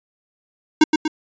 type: tone with echo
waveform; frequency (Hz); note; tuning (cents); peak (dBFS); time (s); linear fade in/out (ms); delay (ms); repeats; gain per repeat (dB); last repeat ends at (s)
square; 311.1; D#4; 0; -8; 0.81-0.84; 5; 120; 2; -5; 1.08
effects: resampled to 16000 Hz